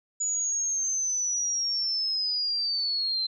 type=linear sweep; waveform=sine; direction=down; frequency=6910 to 4080 Hz; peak=-25 dBFS; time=0.2-3.27 s; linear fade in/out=10 ms; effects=none